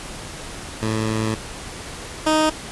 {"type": "tone pair in turn", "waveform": "15% pulse", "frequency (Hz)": [110, 311.1], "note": ["A2", "D#4"], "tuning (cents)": [0, 0], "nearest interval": "octave + tritone", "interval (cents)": 1800, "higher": "second", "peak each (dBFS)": [-14, -9], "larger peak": "second", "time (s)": [[0.82, 1.35], [2.26, 2.5]], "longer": "first", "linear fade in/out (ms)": 10, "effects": ["pink hiss -34 dBFS RMS until 2.71 s", "resampled to 24000 Hz"]}